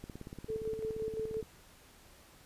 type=click train; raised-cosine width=3 ms; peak=-31 dBFS; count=25; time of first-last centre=0.04-1.427 s; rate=17.3 Hz
type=tone with tremolo; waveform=sine; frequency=440 Hz; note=A4; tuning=in tune; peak=-33 dBFS; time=0.48-1.42 s; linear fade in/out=20 ms; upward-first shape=square; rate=5.8 Hz; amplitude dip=45%
effects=pink hiss -59 dBFS RMS until 2.45 s + resampled to 32000 Hz